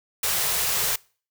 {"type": "band-stop noise", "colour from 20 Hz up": "white", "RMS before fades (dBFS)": -24, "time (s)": [0.23, 0.96], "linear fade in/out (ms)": 5, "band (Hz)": [180, 360], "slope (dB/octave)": 96, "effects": ["noise-tail reverb RT60 0.4 s tail -24 dB re dry"]}